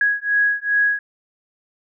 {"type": "beating tone pair", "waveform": "sine", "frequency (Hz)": [1660, 1662.5], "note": ["G#6", "G#6"], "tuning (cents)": [-1, 1], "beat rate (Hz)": 2.5, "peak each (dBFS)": -19, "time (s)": [0.01, 0.99], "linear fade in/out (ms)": 2, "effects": []}